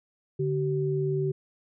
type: tone pair together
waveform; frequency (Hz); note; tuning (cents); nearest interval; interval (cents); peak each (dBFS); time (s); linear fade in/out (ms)
sine; 145 / 381.9; D3 / G4; -22 / -45; octave + perfect fourth; 1677; -27; 0.39-1.32; 10
effects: none